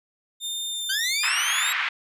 sawtooth tone with pitch glide, 3621 to 3590 Hz, A7 to A7, +49 to +34 cents, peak -25 dBFS, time 0.4-1.31 s, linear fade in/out 50 ms, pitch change -15 cents, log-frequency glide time 0.67-0.82 s
20% pulse linear sweep, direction up, 1500 to 3859 Hz, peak -19 dBFS, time 0.89-1.73 s, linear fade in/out 10 ms
white band-pass noise, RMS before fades -26 dBFS, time 1.23-1.89 s, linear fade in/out 5 ms, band 1200 to 2600 Hz, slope 24 dB/octave
effects resampled to 32000 Hz

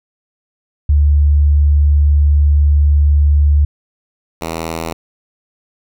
sine / 5% pulse tone pair in turn, 73 / 81.94 Hz, D2 / E2, -10 / -10 cents, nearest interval major second, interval 200 cents, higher second, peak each -7 / -9 dBFS, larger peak first, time 0.89-3.65 / 4.41-4.93 s, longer first, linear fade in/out 5 ms, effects none

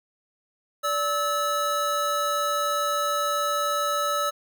square tone pair together, 580 / 1299 Hz, D5 / E6, -22 / -26 cents, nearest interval octave + major second, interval 1396 cents, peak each -29 / -25 dBFS, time 0.83-4.31 s, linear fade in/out 20 ms, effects none

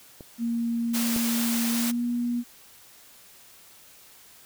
clicks, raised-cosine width 2 ms, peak -28 / -20 dBFS, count 2, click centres 0.208 / 1.163 s
sine tone with pitch glide, 233.1 to 240.1 Hz, A#3 to B3, 0 to -49 cents, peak -24 dBFS, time 0.38-2.44 s, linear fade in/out 50 ms, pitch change +51 cents, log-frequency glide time 1.71-2.03 s
white high-pass noise, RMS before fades -30 dBFS, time 0.93-1.92 s, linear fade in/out 20 ms, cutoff 390 Hz, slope 96 dB/octave
effects white hiss -52 dBFS RMS until 4.45 s

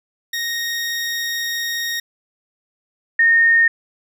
20% pulse / sine tone pair in turn, 1864.7 / 1839 Hz, A#6 / A#6, 0 / -24 cents, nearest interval unison, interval 24 cents, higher first, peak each -16 / -10 dBFS, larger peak second, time 0.33-2 / 3.19-3.68 s, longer first, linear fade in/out 5 ms, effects none

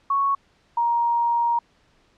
sine tone pair in turn, 1108.7 / 940.5 Hz, C#6 / A#5, 0 / +15 cents, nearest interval minor third, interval 285 cents, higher first, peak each -18 dBFS, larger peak neither, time 0.1-0.35 / 0.77-1.59 s, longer second, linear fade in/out 5 ms, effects pink hiss -61 dBFS RMS until 2.17 s + low-pass 5000 Hz 12 dB/octave

